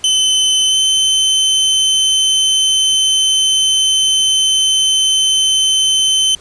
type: tone with pitch glide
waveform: sawtooth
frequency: 3051 to 3072 Hz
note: G7 to G7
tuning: -48 to -36 cents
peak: -7 dBFS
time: 0.04-6.35 s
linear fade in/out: 2 ms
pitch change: +12 cents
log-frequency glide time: 0.68-0.76 s
effects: pink hiss -42 dBFS RMS until 6.4 s + resampled to 22050 Hz